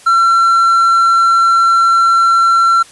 triangle tone, 1356 Hz, E6, 49 cents sharp, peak -5 dBFS, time 0.06-2.83 s, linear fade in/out 10 ms, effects white hiss -40 dBFS RMS until 2.91 s + resampled to 24000 Hz

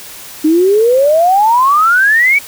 sine exponential sweep, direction up, 301.1 to 2308 Hz, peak -6 dBFS, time 0.44-2.39 s, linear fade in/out 10 ms, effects white hiss -31 dBFS RMS until 2.47 s

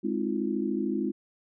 sine chord, F minor seventh, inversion first, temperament equal with one note detuned, 207.7 / 261.6 / 315.8 / 349.2 Hz, Ab3 / C4 / Eb4 / F4, 0 / 0 / +26 / 0 cents, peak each -31 / -32 / -32 / -32 dBFS, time 0.03-1.12 s, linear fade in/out 20 ms, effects none

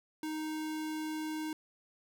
square tone, 311.1 Hz, D#4, in tune, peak -36 dBFS, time 0.23-1.53 s, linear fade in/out 2 ms, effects none

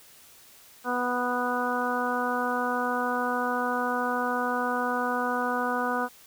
harmonic tone, 246.7 Hz, B3, 2 cents flat, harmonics 1 / 2 / 3 / 4 / 5 / 6, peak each -32 / -32 / -32 / -32 / -32 / -32 dBFS, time 0.84-6.09 s, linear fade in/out 50 ms, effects white hiss -53 dBFS RMS until 6.26 s

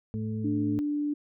harmonic tone, 109.1 Hz, A2, 14 cents flat, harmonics 1 / 2 / 4, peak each -32 / -32 / -42 dBFS, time 0.14-0.79 s, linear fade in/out 0 ms
sine tone, 293.7 Hz, D4, in tune, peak -26 dBFS, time 0.44-1.14 s, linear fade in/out 10 ms
effects none

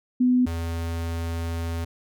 sine / square tone pair in turn, 250 / 83.43 Hz, B3 / E2, +21 / +21 cents, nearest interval octave + perfect fifth, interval 1900 cents, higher first, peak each -16 / -27 dBFS, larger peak first, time 0.2-0.46 / 0.46-1.85 s, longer second, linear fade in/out 10 ms, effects none

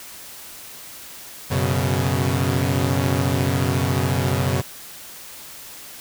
sawtooth chord, F# suspended fourth, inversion none, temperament equal with one note detuned, 92.5 / 124.47 / 138.59 Hz, F#2 / B2 / C#3, 0 / +14 / 0 cents, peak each -19 dBFS, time 1.5-4.62 s, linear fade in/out 20 ms, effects white hiss -39 dBFS RMS until 6 s

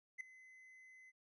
triangle tone with ADSR envelope, 2039 Hz, C7, 45 cents flat, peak -38 dBFS, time 0.18-1.12 s, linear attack 27 ms, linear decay 3 ms, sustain -19 dB, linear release 32 ms, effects resampled to 24000 Hz

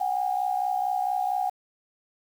sine tone pair together, 740 / 804.4 Hz, F#5 / G5, 0 / +44 cents, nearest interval minor second, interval 144 cents, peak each -26 / -27 dBFS, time 0-1.5 s, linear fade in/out 10 ms, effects 8-bit

